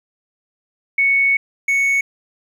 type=tone pair in turn; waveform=sine / triangle; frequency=2217 / 2217 Hz; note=C#7 / C#7; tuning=0 / 0 cents; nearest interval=unison; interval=0 cents; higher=neither; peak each=-12 dBFS; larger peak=neither; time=0.98-1.37 / 1.68-2.01 s; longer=first; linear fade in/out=5 ms; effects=9-bit